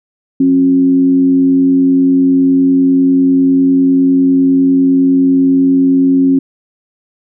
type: tone with frequency modulation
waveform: sine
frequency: 269.8 Hz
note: C#4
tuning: 47 cents flat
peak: -6 dBFS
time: 0.4-6.39 s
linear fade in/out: 5 ms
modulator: 90.1 Hz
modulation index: 0.34
effects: none